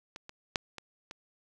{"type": "clicks", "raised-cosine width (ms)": 0.2, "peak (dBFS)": [-25, -27, -10, -24, -25], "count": 5, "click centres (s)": [0.161, 0.294, 0.558, 0.783, 1.111], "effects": []}